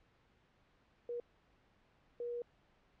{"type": "tone bursts at uneven times", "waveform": "sine", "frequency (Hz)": 478.7, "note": "A#4", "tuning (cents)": 46, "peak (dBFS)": -38, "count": 2, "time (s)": [[1.09, 1.2], [2.2, 2.42]], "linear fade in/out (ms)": 2, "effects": ["pink hiss -71 dBFS RMS until 3 s", "low-pass 3000 Hz 12 dB/octave"]}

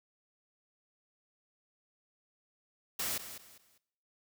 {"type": "noise with echo", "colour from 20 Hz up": "white", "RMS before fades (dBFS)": -35, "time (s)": [2.99, 3.18], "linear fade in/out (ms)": 5, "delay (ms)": 200, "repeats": 3, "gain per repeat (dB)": -11, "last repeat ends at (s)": 3.78, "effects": ["noise-tail reverb RT60 0.8 s tail -20 dB re dry"]}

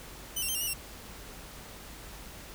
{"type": "tone with pitch steps", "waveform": "5% pulse", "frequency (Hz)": [3019, 2747, 3122, 2790, 2918, 2738], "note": ["F#7", "F7", "G7", "F7", "F#7", "F7"], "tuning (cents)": [34, -29, -8, -2, -25, -35], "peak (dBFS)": -22, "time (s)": [0.36, 0.738], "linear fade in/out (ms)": 10, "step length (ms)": 63, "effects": ["added 50 Hz sine -52 dBFS peak until 2.54 s", "pink hiss -47 dBFS RMS until 2.54 s"]}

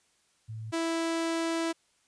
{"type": "tone pair in turn", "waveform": ["sine", "sawtooth"], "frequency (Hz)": [110.5, 329.9], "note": ["A2", "E4"], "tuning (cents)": [8, 1], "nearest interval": "octave + perfect fifth", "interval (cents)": 1893, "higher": "second", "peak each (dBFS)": [-36, -24], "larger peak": "second", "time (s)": [[0.48, 0.72], [0.72, 1.73]], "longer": "second", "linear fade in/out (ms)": 20, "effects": ["white hiss -69 dBFS RMS until 2.07 s", "resampled to 22050 Hz"]}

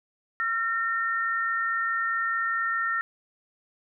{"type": "tone pair together", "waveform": "sine", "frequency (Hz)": [1362.4, 1827], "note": ["F6", "A#6"], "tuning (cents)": [-43, -35], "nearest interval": "perfect fourth", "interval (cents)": 508, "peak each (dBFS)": -27, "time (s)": [0.4, 3.01], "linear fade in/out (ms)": 0, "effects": []}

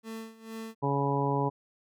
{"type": "tone with tremolo", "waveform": "30% pulse", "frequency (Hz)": 223.6, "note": "A3", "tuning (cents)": 28, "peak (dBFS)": -34, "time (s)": [0.03, 0.75], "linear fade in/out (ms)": 50, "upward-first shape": "sine", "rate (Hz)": 2.2, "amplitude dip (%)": 85}
{"type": "harmonic tone", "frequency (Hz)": 140.1, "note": "C#3", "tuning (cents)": 19, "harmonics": [1, 2, 3, 4, 5, 6, 7], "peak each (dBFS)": [-30, -33, -32, -37, -40, -34, -32], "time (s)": [0.82, 1.5], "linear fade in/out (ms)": 20}
{"effects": []}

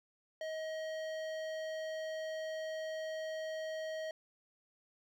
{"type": "tone with hard clipping", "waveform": "triangle", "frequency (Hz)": 632, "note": "D#5", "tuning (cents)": 27, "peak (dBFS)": -40, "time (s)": [0.41, 4.11], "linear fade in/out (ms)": 2, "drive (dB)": 18, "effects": []}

